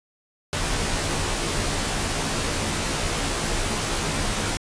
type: noise with comb filter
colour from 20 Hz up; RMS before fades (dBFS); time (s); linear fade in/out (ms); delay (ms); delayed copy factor
pink; -25; 0.53-4.57; 0; 16; -0.8
effects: resampled to 22050 Hz